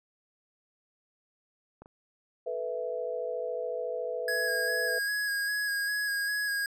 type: clicks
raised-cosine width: 1 ms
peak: -33 / -37 dBFS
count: 2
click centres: 1.82 / 1.859 s
type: chord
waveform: sine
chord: A suspended second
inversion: none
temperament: equal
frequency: 440 / 493.9 / 659.3 Hz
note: A4 / B4 / E5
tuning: 0 / 0 / 0 cents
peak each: -38 / -33 / -36 dBFS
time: 2.46-4.99 s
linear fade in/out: 10 ms
type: tone with vibrato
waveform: square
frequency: 1656 Hz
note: G#6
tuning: 5 cents flat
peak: -29 dBFS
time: 4.28-6.66 s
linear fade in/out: 2 ms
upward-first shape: square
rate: 2.5 Hz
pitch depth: 19 cents each way
effects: resampled to 32000 Hz